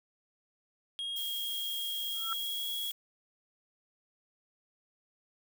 triangle tone with pitch glide, 3263 to 3326 Hz, G#7 to G#7, -31 to +2 cents, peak -33 dBFS, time 0.99-2.91 s, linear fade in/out 0 ms, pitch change +33 cents, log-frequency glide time 2.01-2.68 s
violet noise, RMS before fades -41 dBFS, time 1.16-2.92 s, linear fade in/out 5 ms
sine tone with exponential growth, 1340 Hz, E6, 28 cents sharp, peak -30 dBFS, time 2.12-2.33 s, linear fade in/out 1 ms, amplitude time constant 44 ms
effects none

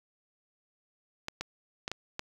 clicks, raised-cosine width 0.2 ms, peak -17 dBFS, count 5, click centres 1.284 / 1.41 / 1.879 / 1.916 / 2.194 s, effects 8-bit

